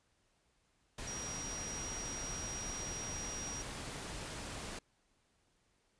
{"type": "tone in noise", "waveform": "sine", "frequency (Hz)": 5720, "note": "F8", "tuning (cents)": 41, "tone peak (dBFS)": -42, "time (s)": [1.07, 3.62], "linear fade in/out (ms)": 5, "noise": "pink", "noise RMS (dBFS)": -44, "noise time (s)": [0.98, 4.79], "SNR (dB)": -1, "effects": ["pink hiss -75 dBFS RMS until 5.99 s", "resampled to 22050 Hz"]}